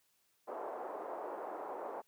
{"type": "band-pass noise", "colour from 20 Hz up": "white", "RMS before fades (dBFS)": -43, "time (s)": [0.47, 2.02], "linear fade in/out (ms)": 20, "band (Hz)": [370, 910], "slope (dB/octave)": 24, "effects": ["white hiss -75 dBFS RMS until 2.07 s", "high-pass 60 Hz 12 dB/octave"]}